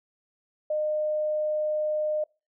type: tone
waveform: sine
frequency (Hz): 610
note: D#5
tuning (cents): -34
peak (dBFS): -24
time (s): 0.7-2.24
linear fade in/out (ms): 5
effects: noise-tail reverb RT60 0.3 s tail -26 dB re dry